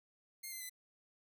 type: tone with pitch steps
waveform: 5% pulse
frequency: 2124 / 2068 / 2014 Hz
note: C7 / C7 / B6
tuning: +25 / -21 / +33 cents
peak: -34 dBFS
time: 0.43-0.697 s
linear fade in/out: 10 ms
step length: 89 ms
effects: none